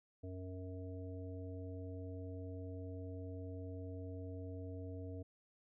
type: harmonic tone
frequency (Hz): 92.5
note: F#2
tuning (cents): 0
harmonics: 1 / 3 / 5 / 7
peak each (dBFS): -45 / -50 / -52 / -56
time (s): 0.23-5.23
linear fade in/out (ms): 10
effects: none